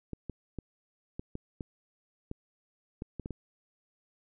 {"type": "clicks", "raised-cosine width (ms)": 3, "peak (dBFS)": -24, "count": 11, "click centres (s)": [0.133, 0.297, 0.587, 1.195, 1.354, 1.608, 2.314, 3.021, 3.197, 3.259, 3.307], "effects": []}